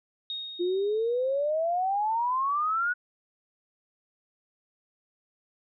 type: tone with exponential decay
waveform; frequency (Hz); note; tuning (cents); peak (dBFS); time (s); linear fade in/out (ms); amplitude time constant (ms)
sine; 3729; A#7; 0; -30; 0.3-1.5; 1; 260
type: exponential sweep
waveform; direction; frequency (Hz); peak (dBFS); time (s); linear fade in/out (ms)
sine; up; 344.8 to 1483; -24; 0.59-2.94; 20
effects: none